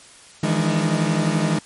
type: tone cluster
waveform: 40% pulse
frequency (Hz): 156.8 / 168.6 / 207.7 / 299.4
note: D#3 / E3 / G#3 / D4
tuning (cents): +14 / +39 / 0 / +33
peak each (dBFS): -21 / -22 / -23 / -27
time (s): 0.43-1.59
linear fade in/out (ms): 5
effects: white hiss -46 dBFS RMS until 1.65 s + MP3 48 kbps